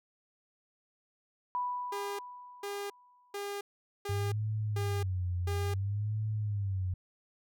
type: tone with exponential decay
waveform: sine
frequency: 987 Hz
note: B5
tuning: 1 cent flat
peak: -29 dBFS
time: 1.55-3.58 s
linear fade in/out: 0 ms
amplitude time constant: 440 ms
type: tone bursts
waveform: sawtooth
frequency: 404.2 Hz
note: G#4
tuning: 47 cents flat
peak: -32 dBFS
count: 6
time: 1.92-5.74 s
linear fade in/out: 5 ms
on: 270 ms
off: 440 ms
type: tone with vibrato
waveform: sine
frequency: 98 Hz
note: G2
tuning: in tune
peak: -30 dBFS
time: 4.09-6.94 s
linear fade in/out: 5 ms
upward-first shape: sine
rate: 0.58 Hz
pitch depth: 170 cents each way
effects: none